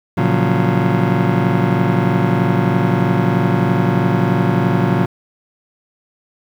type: chord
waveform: 30% pulse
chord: Gb major seventh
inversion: first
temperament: just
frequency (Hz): 115.62 / 138.75 / 173.43 / 185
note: Bb2 / Db3 / F3 / Gb3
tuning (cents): -14 / +2 / -12 / 0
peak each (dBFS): -16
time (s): 0.17-5.06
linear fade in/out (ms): 10
effects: low-pass 2000 Hz 12 dB/octave + 7-bit